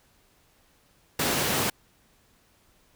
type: high-pass noise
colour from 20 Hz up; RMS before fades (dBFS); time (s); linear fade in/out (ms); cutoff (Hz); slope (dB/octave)
pink; -26; 1.19-1.7; 5; 140; 12
effects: pink hiss -63 dBFS RMS until 2.95 s